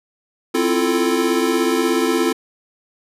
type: chord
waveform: square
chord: F major seventh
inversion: second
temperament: equal with one note detuned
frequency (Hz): 261.6 / 332.5 / 349.2 / 440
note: C4 / E4 / F4 / A4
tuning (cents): 0 / +15 / 0 / 0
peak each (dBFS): -22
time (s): 0.54-2.33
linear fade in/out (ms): 10
effects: resampled to 32000 Hz